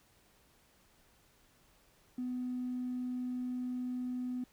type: tone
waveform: triangle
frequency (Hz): 250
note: B3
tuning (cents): +21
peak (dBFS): -31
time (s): 2.18-4.44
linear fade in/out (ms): 5
effects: tanh soft clip ceiling -32 dBFS + pink hiss -67 dBFS RMS until 4.52 s